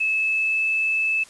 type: tone with pitch glide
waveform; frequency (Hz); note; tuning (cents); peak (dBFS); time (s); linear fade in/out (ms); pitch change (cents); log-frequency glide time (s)
sine; 2603 to 2618; E7 to E7; -22 to -13; -19; 0-1.24; 10; +9; 0.13-0.66
effects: white hiss -48 dBFS RMS until 1.29 s + resampled to 24000 Hz